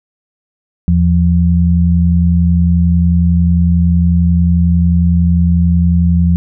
sine tone pair together, 81.4 / 172.48 Hz, E2 / F3, -21 / -21 cents, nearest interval octave + minor second, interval 1300 cents, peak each -10 dBFS, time 0.88-6.36 s, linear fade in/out 0 ms, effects none

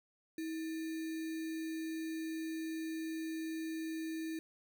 sine tone with sample-and-hold, 321.3 Hz, E4, 44 cents flat, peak -37 dBFS, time 0.38-4.39 s, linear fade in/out 2 ms, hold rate 2100 Hz, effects none

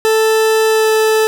40% pulse tone with pitch glide, 440.1 to 437.3 Hz, A4 to A4, 0 to -11 cents, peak -9 dBFS, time 0.05-1.27 s, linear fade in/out 0 ms, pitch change -11 cents, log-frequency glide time 0.67-0.89 s, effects none

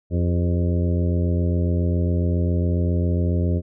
harmonic tone with a mistuned harmonic, 87.31 Hz, F2, in tune, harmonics 1 / 2 / 3 / 4 / 5 / 6 / 7, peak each -19 / -25 / -29 / -31 / -33 / -35 / -36 dBFS, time 0.1-3.62 s, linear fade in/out 50 ms, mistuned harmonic 5, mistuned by -50 cents, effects none

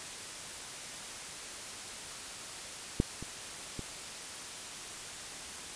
clicks, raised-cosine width 3 ms, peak -12 / -28 / -25 dBFS, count 3, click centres 3.001 / 3.226 / 3.793 s, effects white hiss -43 dBFS RMS until 5.75 s + resampled to 22050 Hz

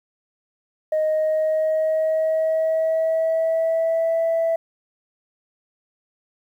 sine tone with pitch glide, 622.3 to 659.3 Hz, D#5 to E5, 0 to 0 cents, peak -16 dBFS, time 0.92-4.56 s, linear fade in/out 5 ms, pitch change +100 cents, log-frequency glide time 1.06-4.21 s, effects tanh soft clip ceiling -15 dBFS + 9-bit

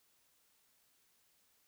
silence, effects white hiss -73 dBFS RMS until 1.67 s

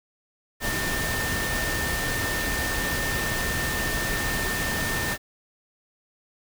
sine tone in noise, 1800 Hz, A6, 39 cents sharp, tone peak -29 dBFS, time 0.6-5.18 s, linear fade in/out 50 ms, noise pink, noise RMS -28 dBFS, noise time 0.6-5.18 s, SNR -4 dB, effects none

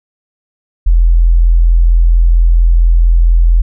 sine tone, 42.19 Hz, E1, 41 cents sharp, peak -4 dBFS, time 0.86-3.62 s, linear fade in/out 10 ms, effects none

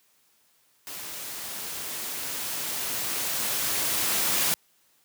white noise with level ramp, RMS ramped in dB -38 to -24 dBFS, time 0.87-4.54 s, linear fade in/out 0 ms, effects white hiss -65 dBFS RMS until 5.04 s + high-pass 100 Hz 12 dB/octave

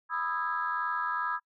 sine chord, E major seventh, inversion second, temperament just, 988.9 / 1236.1 / 1318.5 / 1648.1 Hz, B5 / D#6 / E6 / G#6, +2 / -12 / 0 / -14 cents, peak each -34 dBFS, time 0.09-1.4 s, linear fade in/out 50 ms, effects noise-tail reverb RT60 0.1 s tail -26 dB re dry + tanh soft clip ceiling -18 dBFS

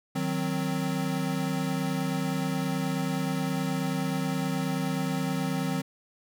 square chord, C diminished, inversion first, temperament equal, 155.56 / 185 / 261.6 Hz, Eb3 / Gb3 / C4, 0 / 0 / 0 cents, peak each -32 dBFS, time 0.15-5.82 s, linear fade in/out 10 ms, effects none

